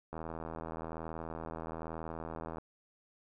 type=click train; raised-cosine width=1 ms; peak=-27 dBFS; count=200; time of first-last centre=0.13-2.584 s; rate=81.1 Hz; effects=none

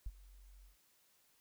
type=tone with ADSR envelope; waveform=sine; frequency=46.78 Hz; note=F#1; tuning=20 cents sharp; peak=-36 dBFS; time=0.06-0.77 s; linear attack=5 ms; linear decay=40 ms; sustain=-20 dB; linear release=130 ms; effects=white hiss -72 dBFS RMS until 1.4 s

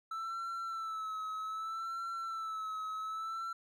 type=tone with vibrato; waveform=triangle; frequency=1318.5 Hz; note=E6; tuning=in tune; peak=-35 dBFS; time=0.11-3.53 s; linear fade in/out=5 ms; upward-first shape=sine; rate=0.64 Hz; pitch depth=48 cents each way; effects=none

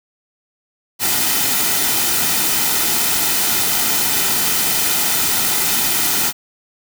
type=noise with comb filter; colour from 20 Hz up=white; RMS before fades=-17 dBFS; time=0.99-6.33 s; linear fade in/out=50 ms; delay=1.8 ms; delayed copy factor=-0.5; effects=none

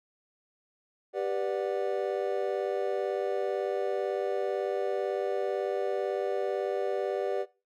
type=chord; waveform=triangle; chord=G major seventh; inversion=none; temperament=just; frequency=392 / 490 / 588 / 735 Hz; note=G4 / B4 / D5 / F#5; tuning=0 / -14 / +2 / -12 cents; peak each=-30 / -32 / -31 / -35 dBFS; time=1.13-7.46 s; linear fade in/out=50 ms; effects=noise-tail reverb RT60 0.3 s tail -19 dB re dry

